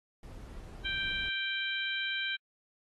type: noise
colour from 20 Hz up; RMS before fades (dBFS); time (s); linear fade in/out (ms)
brown; -46; 0.23-1.29; 2
type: harmonic tone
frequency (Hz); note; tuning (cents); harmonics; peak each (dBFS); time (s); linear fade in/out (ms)
784; G5; 0; 2 / 3 / 4 / 5; -35 / -37 / -37 / -40; 0.84-2.37; 20
effects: AAC 32 kbps